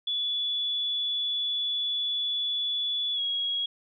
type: tone with pitch glide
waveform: sine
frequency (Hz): 3432 to 3311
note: A7 to G#7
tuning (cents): -44 to -6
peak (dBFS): -26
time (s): 0.07-3.66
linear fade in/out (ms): 5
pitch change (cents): -62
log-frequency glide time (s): 3.14-3.2
effects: none